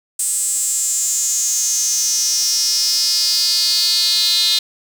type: tone with high-pass filter sweep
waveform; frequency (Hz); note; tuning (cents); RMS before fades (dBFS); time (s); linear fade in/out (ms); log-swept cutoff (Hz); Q
square; 192.7; G3; -29; -17; 0.19-4.59; 5; 8300 to 3900; 6.8
effects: none